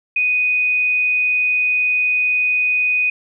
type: tone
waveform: sine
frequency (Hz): 2489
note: D#7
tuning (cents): 0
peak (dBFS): -14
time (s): 0.16-3.1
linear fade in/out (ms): 5
effects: none